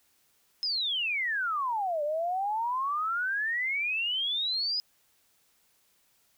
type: exponential two-way sweep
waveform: sine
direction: down then up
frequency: 5200 to 579 to 5050 Hz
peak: -27 dBFS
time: 0.63-4.8 s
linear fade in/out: 0 ms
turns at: 2.03 s
effects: white hiss -68 dBFS RMS until 6.37 s